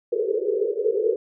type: band-pass noise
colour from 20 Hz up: white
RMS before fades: -23 dBFS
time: 0.12-1.16 s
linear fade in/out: 5 ms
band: 380 to 490 Hz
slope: 96 dB/octave
effects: none